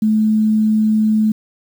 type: tone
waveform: sine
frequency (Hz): 216.2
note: A3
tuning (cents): -30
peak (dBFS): -11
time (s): 0.02-1.32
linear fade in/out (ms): 5
effects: 7-bit